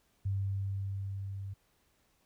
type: tone with level ramp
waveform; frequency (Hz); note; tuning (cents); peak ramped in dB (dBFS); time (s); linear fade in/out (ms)
sine; 98; G2; 0; -29 to -38; 0.25-1.54; 10
effects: pink hiss -72 dBFS RMS until 2.25 s